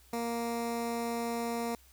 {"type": "tone with notch filter", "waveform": "15% pulse", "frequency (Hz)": 233.7, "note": "A#3", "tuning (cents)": 5, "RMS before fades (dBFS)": -34, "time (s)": [0.13, 1.75], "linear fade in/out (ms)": 2, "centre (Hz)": 3100, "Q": 1.5, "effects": ["added 63 Hz sine -60 dBFS peak until 1.92 s", "white hiss -62 dBFS RMS until 1.92 s"]}